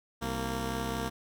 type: tone pair together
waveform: 10% pulse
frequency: 64.68 / 230.5 Hz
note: C2 / A#3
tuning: -19 / -19 cents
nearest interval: octave + minor seventh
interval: 2200 cents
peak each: -26 dBFS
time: 0.21-1.1 s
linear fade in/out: 20 ms
effects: none